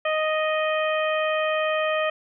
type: harmonic tone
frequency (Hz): 622.3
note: D#5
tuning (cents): 0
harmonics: 1 / 2 / 3 / 4 / 5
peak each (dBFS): -23 / -28 / -30 / -31 / -35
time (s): 0.05-2.1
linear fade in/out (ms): 5
effects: none